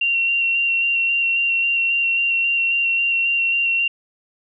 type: tone with vibrato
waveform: sine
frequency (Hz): 2749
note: F7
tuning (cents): -28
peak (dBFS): -16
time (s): 0.01-3.88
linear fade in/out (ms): 5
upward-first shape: square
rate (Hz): 3.7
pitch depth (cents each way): 13
effects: none